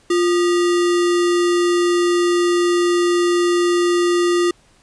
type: tone with sample-and-hold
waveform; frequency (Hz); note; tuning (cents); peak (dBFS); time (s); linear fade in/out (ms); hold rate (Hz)
sine; 349.5; F4; +1; -13; 0.1-4.51; 5; 1575
effects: pink hiss -54 dBFS RMS until 4.82 s + resampled to 22050 Hz